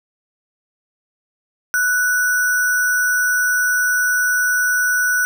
sine tone with sample-and-hold, 1480 Hz, F#6, in tune, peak -14 dBFS, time 1.74-5.25 s, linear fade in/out 0 ms, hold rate 7350 Hz, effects none

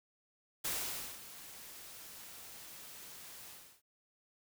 white noise with ADSR envelope, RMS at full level -36 dBFS, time 0.64-3.82 s, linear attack 11 ms, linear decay 530 ms, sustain -15 dB, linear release 340 ms, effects none

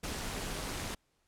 pink noise with amplitude modulation, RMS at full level -35 dBFS, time 0.03-0.95 s, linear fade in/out 10 ms, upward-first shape sine, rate 219 Hz, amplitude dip 65%, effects pink hiss -75 dBFS RMS until 1.27 s + low-pass 11000 Hz 12 dB/octave

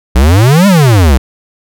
square exponential two-way sweep, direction up then down, 58.2 to 207.7 to 60.6 Hz, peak -4 dBFS, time 0.15-1.18 s, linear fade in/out 10 ms, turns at 0.67 s, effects none

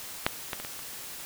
clicks, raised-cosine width 0.3 ms, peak -6 / -14 / -21 / -21 / -26 dBFS, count 5, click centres 0.265 / 0.532 / 0.6 / 0.649 / 0.792 s, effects white hiss -41 dBFS RMS until 1.25 s

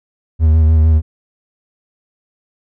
triangle tone with vibrato, 79.1 Hz, D#2, 29 cents sharp, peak -5 dBFS, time 0.39-1.02 s, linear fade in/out 50 ms, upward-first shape square, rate 6.6 Hz, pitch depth 26 cents each way, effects none

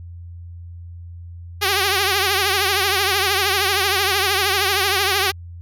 5% pulse tone with vibrato, 392 Hz, G4, in tune, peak -5 dBFS, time 1.61-5.32 s, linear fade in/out 20 ms, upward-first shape triangle, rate 13 Hz, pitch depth 120 cents each way, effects added 86 Hz sine -33 dBFS peak until 5.61 s

